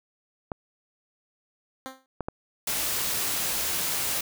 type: clicks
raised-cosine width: 1 ms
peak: -16 dBFS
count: 3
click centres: 0.518 / 2.207 / 2.285 s
type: tone with exponential decay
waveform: 10% pulse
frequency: 263.1 Hz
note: C4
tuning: 10 cents sharp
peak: -24 dBFS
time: 1.86-2.06 s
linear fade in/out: 0 ms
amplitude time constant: 43 ms
type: noise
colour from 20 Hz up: white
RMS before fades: -28 dBFS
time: 2.67-4.21 s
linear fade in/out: 5 ms
effects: none